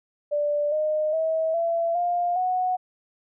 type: tone with pitch steps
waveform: sine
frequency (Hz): 587.3 / 614.4 / 642.7 / 672.3 / 703.3 / 735.7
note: D5 / D#5 / E5 / E5 / F5 / F#5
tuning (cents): 0 / -22 / -44 / +34 / +12 / -10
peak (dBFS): -21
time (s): 0.31-2.77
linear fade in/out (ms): 20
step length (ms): 410
effects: none